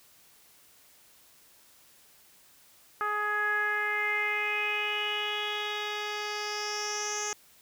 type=tone with low-pass filter sweep; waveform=10% pulse; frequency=418.5 Hz; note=G#4; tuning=13 cents sharp; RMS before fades=-31 dBFS; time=3.01-7.33 s; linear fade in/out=0 ms; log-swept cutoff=1400 to 6600 Hz; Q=5.8; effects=white hiss -59 dBFS RMS until 7.61 s